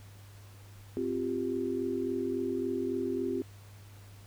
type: chord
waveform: sine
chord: C suspended fourth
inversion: none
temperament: just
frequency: 261.6 / 348.8 / 392.4 Hz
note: C4 / F4 / G4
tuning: 0 / -2 / +2 cents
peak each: -34 dBFS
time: 0.97-3.42 s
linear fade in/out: 0 ms
effects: added 100 Hz sine -49 dBFS peak until 4.26 s + pink hiss -58 dBFS RMS until 4.26 s